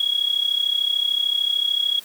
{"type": "tone with amplitude modulation", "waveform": "sine", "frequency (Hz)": 3322, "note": "G#7", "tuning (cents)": 0, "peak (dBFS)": -15, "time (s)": [0, 2], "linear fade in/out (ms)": 5, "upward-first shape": "sine", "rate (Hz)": 33.4, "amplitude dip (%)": 80, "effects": ["white hiss -44 dBFS RMS until 2.04 s", "high-pass 150 Hz 12 dB/octave"]}